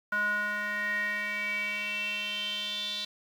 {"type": "tone with band-pass filter sweep", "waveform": "square", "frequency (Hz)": 207.7, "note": "G#3", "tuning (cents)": 0, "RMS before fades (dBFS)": -32, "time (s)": [0.12, 3.05], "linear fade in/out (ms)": 5, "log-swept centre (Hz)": [1400, 3800], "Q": 7.8, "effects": ["9-bit"]}